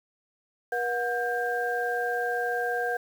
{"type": "tone cluster", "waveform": "sine", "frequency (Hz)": [480.4, 725, 1590], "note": ["B4", "F#5", "G6"], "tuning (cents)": [-48, -35, 24], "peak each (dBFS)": -30, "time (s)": [0.72, 2.97], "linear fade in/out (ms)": 5, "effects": ["8-bit"]}